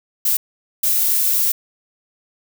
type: noise bursts at uneven times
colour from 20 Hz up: violet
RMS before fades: -17 dBFS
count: 2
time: 0.25-0.37 / 0.83-1.52 s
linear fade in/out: 5 ms
effects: none